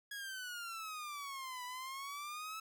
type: exponential two-way sweep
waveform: sawtooth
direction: down then up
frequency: 1670 to 984 to 1312 Hz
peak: -39 dBFS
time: 0.11-2.6 s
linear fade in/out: 5 ms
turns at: 1.64 s
effects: none